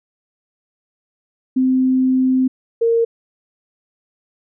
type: tone pair in turn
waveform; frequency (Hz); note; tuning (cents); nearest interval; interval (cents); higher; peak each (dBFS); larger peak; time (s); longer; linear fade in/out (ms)
sine; 258.9 / 461.3; C4 / A#4; -18 / -18; minor seventh; 1000; second; -12; neither; 1.56-2.48 / 2.81-3.05; first; 10
effects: none